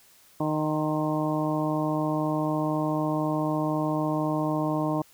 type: harmonic tone with a mistuned harmonic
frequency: 154 Hz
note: D#3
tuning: 17 cents flat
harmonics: 1 / 2 / 3 / 4 / 5 / 6 / 7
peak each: -30 / -27 / -38 / -31 / -36 / -35 / -35 dBFS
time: 0.4-5.02 s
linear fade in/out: 5 ms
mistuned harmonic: 7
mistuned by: -26 cents
effects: white hiss -57 dBFS RMS until 5.13 s